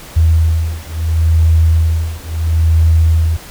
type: beating tone pair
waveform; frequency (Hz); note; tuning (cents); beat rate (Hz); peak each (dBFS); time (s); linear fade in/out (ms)
sine; 80.7 / 81.43; E2 / E2; -36 / -21; 0.73; -12; 0.16-3.37; 10
effects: pink hiss -34 dBFS RMS until 3.5 s